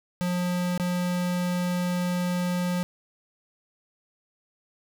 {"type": "tone with dropouts", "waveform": "square", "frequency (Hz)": 178.4, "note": "F3", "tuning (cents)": 37, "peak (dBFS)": -25, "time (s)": [0.21, 2.83], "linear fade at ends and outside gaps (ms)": 0, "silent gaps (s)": [0.777, 0.798], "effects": []}